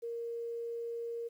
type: tone with quantisation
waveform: sine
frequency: 466.7 Hz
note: A#4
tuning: 2 cents sharp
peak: -36 dBFS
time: 0.02-1.29 s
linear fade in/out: 20 ms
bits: 11
effects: none